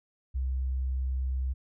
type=tone; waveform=sine; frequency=64.9 Hz; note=C2; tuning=13 cents flat; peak=-27 dBFS; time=0.34-1.54 s; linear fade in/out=20 ms; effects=none